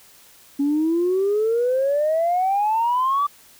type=exponential sweep; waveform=sine; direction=up; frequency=277.2 to 1174.7 Hz; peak=-16 dBFS; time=0.59-3.27 s; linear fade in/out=10 ms; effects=tanh soft clip ceiling -13 dBFS + white hiss -50 dBFS RMS until 3.59 s